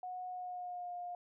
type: tone with pitch glide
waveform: sine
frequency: 731 to 709 Hz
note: F#5 to F5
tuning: -21 to +26 cents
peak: -40 dBFS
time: 0.03-1.15 s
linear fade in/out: 2 ms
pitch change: -53 cents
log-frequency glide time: 0.28-0.92 s
effects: none